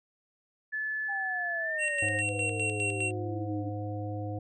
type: tone with pitch glide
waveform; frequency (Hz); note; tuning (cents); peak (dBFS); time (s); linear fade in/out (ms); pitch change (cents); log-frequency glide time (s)
sine; 1731 to 1855.2; A6 to A#6; -29 to -9; -30; 0.72-2.22; 20; +120; 1.59-1.84
type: exponential sweep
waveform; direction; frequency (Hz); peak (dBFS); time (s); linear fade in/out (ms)
sine; down; 811 to 293.7; -36; 1.08-3.7; 20
type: tone with tremolo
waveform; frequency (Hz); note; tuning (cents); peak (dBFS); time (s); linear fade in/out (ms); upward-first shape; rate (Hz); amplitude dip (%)
square; 2735; F7; -37; -29; 1.78-3.12; 50; square; 4.9; 60
type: harmonic tone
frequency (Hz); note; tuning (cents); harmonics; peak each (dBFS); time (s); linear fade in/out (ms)
103.7; G#2; -2; 1 / 3 / 5 / 7; -34 / -39 / -41 / -42; 2.02-4.39; 5
effects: resampled to 22050 Hz

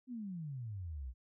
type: exponential sweep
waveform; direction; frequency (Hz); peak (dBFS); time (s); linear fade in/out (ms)
sine; down; 261.6 to 58.27; -40; 0.07-1.14; 50
effects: none

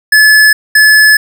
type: tone bursts at uneven times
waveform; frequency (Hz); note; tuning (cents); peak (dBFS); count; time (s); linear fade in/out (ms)
square; 1720; A6; -40; -3; 2; 0.12-0.53 / 0.75-1.17; 5
effects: none

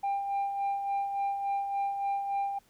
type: tone with tremolo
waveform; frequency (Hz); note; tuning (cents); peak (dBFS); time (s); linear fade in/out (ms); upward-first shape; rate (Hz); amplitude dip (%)
sine; 796; G5; +26; -24; 0.03-2.59; 10; sine; 3.5; 55
effects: tanh soft clip ceiling -26 dBFS + pink hiss -65 dBFS RMS until 2.69 s

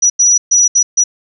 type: tone bursts at uneven times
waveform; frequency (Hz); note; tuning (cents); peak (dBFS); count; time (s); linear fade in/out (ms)
sine; 5860; F#8; -18; -6; 5; 0.02-0.1 / 0.19-0.38 / 0.51-0.68 / 0.75-0.83 / 0.97-1.04; 10
effects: none

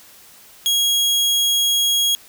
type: tone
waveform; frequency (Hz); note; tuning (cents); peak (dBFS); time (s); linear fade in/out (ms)
sawtooth; 3300; G#7; -12; -12; 0.66-2.15; 0
effects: white hiss -46 dBFS RMS until 2.28 s

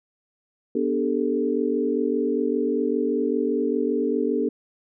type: tone cluster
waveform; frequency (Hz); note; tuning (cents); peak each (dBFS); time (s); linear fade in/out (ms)
sine; 245.9 / 293.3 / 400 / 445.1; B3 / D4 / G4 / A4; -7 / -2 / +35 / +20; -26; 0.75-4.49; 5
effects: none

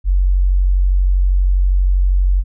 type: tone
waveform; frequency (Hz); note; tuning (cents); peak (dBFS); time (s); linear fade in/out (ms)
sine; 46.25; F#1; 0; -10; 0.04-2.44; 50
effects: none

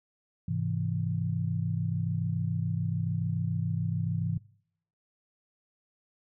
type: chord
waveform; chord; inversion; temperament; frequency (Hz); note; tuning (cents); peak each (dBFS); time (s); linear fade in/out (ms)
sine; Ab augmented; none; equal; 103.83 / 130.81 / 164.81; Ab2 / C3 / E3; 0 / 0 / 0; -32 / -33 / -31; 0.48-4.38; 5
effects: noise-tail reverb RT60 0.7 s tail -24 dB re dry

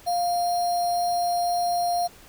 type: tone with sample-and-hold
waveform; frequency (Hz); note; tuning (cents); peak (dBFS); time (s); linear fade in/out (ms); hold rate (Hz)
sine; 702; F5; +9; -21; 0.06-2.08; 20; 4900
effects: pink hiss -50 dBFS RMS until 2.28 s

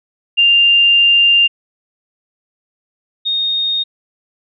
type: tone pair in turn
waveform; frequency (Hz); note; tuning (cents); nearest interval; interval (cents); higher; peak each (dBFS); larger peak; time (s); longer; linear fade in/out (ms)
sine; 2794 / 3704; F7 / A#7; 0 / -12; perfect fourth; 488; second; -7 / -14; first; 0.37-1.48 / 3.25-3.84; first; 20
effects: none

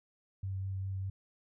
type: tone with vibrato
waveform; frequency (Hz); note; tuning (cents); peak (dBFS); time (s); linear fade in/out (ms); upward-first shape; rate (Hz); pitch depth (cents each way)
sine; 96; G2; -36; -34; 0.43-1.1; 5; sine; 5; 11
effects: none

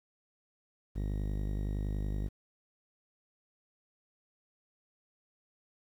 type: tone with low-pass filter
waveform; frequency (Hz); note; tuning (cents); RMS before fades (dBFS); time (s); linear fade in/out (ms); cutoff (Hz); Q
sawtooth; 50.7; G#1; -41; -34; 0.95-2.29; 20; 350; 0.72
effects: 10-bit

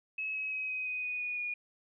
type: tone with pitch steps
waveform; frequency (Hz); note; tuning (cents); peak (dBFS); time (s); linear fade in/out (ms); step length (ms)
sine; 2576 / 2557 / 2538 / 2519 / 2500 / 2481 / 2463 / 2444; E7 / D#7 / D#7 / D#7 / D#7 / D#7 / D#7 / D#7; -41 / +47 / +34 / +21 / +8 / -6 / -18 / -32; -33; 0.18-1.54; 5; 170
effects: none

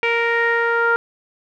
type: tone with low-pass filter sweep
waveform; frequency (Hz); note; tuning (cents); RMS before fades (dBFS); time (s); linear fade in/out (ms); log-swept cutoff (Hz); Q
sawtooth; 466.2; A#4; 0; -18; 0.03-0.96; 0; 2400 to 1400; 5.8
effects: none

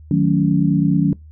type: chord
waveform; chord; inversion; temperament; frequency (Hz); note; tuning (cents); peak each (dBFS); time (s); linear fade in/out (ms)
sine; D# half-diminished seventh; none; equal with one note detuned; 155.56 / 185 / 220 / 282; D#3 / F#3 / A3 / C#4; 0 / 0 / 0 / +30; -17 / -17 / -23 / -18; 0.11-1.13; 2
effects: noise-tail reverb RT60 0.2 s tail -24 dB re dry + added 77 Hz sine -38 dBFS peak until 1.31 s

